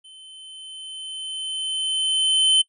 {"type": "tone with level ramp", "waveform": "square", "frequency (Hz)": 3068, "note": "G7", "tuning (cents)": -38, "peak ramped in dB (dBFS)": [-44, -14], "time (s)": [0.04, 2.62], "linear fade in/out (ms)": 10, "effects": ["noise-tail reverb RT60 0.1 s tail -19 dB re dry", "resampled to 24000 Hz"]}